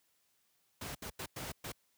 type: noise bursts at uneven times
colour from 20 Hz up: pink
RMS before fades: -42 dBFS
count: 5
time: 0.81-0.95 / 1.02-1.1 / 1.19-1.26 / 1.36-1.52 / 1.64-1.72 s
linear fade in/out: 5 ms
effects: white hiss -75 dBFS RMS until 1.97 s + high-pass 60 Hz 12 dB/octave